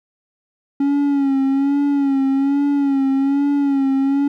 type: tone with vibrato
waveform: triangle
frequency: 277.2 Hz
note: C#4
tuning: in tune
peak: -12 dBFS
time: 0.8-4.28 s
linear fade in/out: 5 ms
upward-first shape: sine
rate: 1.2 Hz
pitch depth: 51 cents each way
effects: none